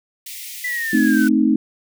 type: high-pass noise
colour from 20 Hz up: white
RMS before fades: -33 dBFS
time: 0.26-1.29 s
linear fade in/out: 5 ms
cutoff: 1900 Hz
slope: 96 dB/octave
type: linear sweep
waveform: sine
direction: down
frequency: 2000 to 1480 Hz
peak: -21 dBFS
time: 0.64-1.28 s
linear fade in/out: 5 ms
type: chord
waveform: sine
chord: A diminished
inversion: none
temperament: equal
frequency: 220 / 261.6 / 311.1 Hz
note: A3 / C4 / Eb4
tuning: 0 / 0 / 0 cents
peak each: -17 dBFS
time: 0.93-1.56 s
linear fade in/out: 5 ms
effects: none